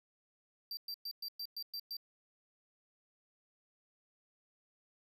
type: tone bursts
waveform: square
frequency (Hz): 4699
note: D8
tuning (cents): 0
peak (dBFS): -40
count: 8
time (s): 0.71-1.968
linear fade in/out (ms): 2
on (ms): 61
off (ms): 110
effects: none